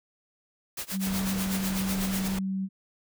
white noise with tremolo, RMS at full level -33 dBFS, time 0.77-2.28 s, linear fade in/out 5 ms, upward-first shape sine, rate 8.1 Hz, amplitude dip 95%
sine tone, 191.6 Hz, G3, 39 cents flat, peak -27 dBFS, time 0.91-2.69 s, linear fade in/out 50 ms
pink noise, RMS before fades -36 dBFS, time 1.06-2.39 s, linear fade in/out 5 ms
effects none

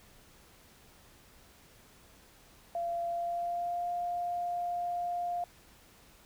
sine tone with pitch glide, 686 to 702.4 Hz, F5 to F5, -31 to +10 cents, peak -31 dBFS, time 2.75-5.44 s, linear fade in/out 2 ms, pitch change +41 cents, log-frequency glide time 3.05-3.87 s, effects pink hiss -59 dBFS RMS until 6.25 s

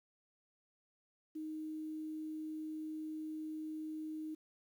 sine tone with quantisation, 311.7 Hz, D#4, 3 cents sharp, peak -40 dBFS, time 1.35-4.35 s, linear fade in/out 10 ms, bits 11, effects none

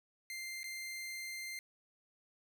sawtooth tone with dropouts, 2093 Hz, C7, in tune, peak -38 dBFS, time 0.3-1.59 s, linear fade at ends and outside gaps 1 ms, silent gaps 0.632-0.641 s, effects none

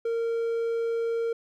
triangle tone, 461 Hz, A#4, 19 cents flat, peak -23 dBFS, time 0.05-1.33 s, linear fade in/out 5 ms, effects none

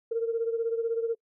sine beating tone pair, 456.2 / 472.2 Hz, A#4 / A#4, -37 / +22 cents, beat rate 16 Hz, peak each -26 / -32 dBFS, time 0.11-1.15 s, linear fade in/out 10 ms, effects noise-tail reverb RT60 0.1 s tail -25 dB re dry + tanh soft clip ceiling -18 dBFS

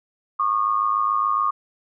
sine tone pair together, 1102 / 1209 Hz, C#6 / D6, -11 / +50 cents, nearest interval major second, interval 161 cents, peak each -21 dBFS, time 0.39-1.51 s, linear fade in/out 10 ms, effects none

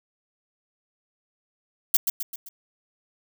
violet noise with echo, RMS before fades -17 dBFS, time 1.94-1.97 s, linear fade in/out 5 ms, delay 130 ms, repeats 4, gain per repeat -6 dB, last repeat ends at 2.49 s, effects none

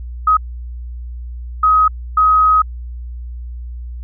sine tone bursts at uneven times, 1264 Hz, D#6, 27 cents sharp, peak -8 dBFS, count 3, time 0.27-0.37 / 1.63-1.88 / 2.17-2.62 s, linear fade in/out 5 ms, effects added 60 Hz sine -25 dBFS peak until 4.03 s

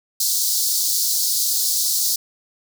pink high-pass noise, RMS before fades -20 dBFS, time 0.2-2.16 s, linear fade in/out 5 ms, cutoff 4200 Hz, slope 48 dB/octave, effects none

